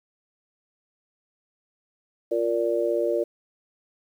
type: chord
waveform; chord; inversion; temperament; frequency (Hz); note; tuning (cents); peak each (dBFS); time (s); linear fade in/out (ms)
sine; Bb major; second; just; 349.6 / 466.2 / 582.7; F4 / Bb4 / D5; +2 / 0 / -14; -26 / -26 / -25; 2.31-3.24; 10
effects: 9-bit